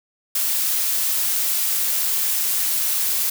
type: noise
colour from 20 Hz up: blue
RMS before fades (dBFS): -21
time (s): 0.35-3.3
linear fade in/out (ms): 5
effects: none